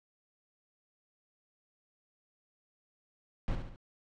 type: noise with echo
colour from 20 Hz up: brown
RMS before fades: -31 dBFS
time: 3.48-3.55 s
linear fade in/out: 0 ms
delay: 70 ms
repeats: 3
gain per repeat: -6 dB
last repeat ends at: 3.76 s
effects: low-pass 4000 Hz 12 dB/octave